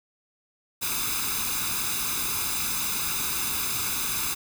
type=noise with comb filter; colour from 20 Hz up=white; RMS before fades=-28 dBFS; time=0.81-4.35 s; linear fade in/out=20 ms; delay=0.8 ms; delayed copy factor=+0.75; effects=none